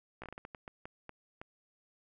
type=slowing click train; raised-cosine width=0.5 ms; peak=-29 dBFS; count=12; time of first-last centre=0.22-1.415 s; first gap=16 ms; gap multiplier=1.35; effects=none